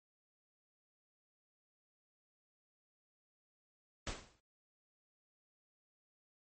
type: noise with exponential decay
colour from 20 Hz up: pink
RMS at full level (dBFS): -38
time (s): 4.07-4.4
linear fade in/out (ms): 1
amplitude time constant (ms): 70
effects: MP3 32 kbps